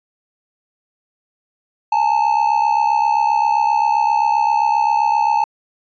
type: ring-modulated tone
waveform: triangle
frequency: 873 Hz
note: A5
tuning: 14 cents flat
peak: -8 dBFS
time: 1.92-5.44 s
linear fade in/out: 0 ms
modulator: 33.8 Hz
effects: resampled to 16000 Hz